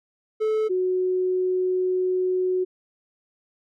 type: tone pair in turn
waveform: triangle / sine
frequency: 434.3 / 368.4 Hz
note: A4 / F#4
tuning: -23 / -7 cents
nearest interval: minor third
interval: 284 cents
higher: first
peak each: -18 / -20 dBFS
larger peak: first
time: 0.4-0.69 / 0.69-2.65 s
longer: second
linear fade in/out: 20 ms
effects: none